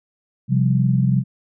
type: chord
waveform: sine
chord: C suspended fourth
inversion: none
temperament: equal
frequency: 130.81 / 174.61 / 196 Hz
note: C3 / F3 / G3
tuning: 0 / 0 / 0 cents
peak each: -16 / -21 / -21 dBFS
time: 0.48-1.24 s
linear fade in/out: 50 ms
effects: none